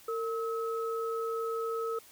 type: tone pair together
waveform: sine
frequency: 456.2 / 1287.8 Hz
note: A#4 / E6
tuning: -37 / -41 cents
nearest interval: octave + tritone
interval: 1796 cents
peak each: -32 / -36 dBFS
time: 0.08-1.99 s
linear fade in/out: 5 ms
effects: white hiss -56 dBFS RMS until 2.11 s